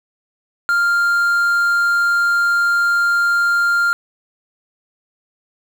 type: tone with quantisation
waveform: triangle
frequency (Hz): 1396.9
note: F6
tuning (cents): 0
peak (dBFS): -11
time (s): 0.69-3.93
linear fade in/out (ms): 0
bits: 6
effects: none